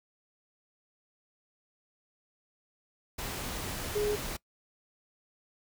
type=tone in noise; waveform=sine; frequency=417.4 Hz; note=G#4; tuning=9 cents sharp; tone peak=-27 dBFS; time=3.95-4.16 s; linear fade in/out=10 ms; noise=pink; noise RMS=-37 dBFS; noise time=3.18-4.37 s; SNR=+7 dB; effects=noise-tail reverb RT60 0.1 s tail -22 dB re dry